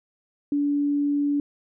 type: tone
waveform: sine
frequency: 287.9 Hz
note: D4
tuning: 34 cents flat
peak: -20 dBFS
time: 0.52-1.4 s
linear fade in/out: 2 ms
effects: none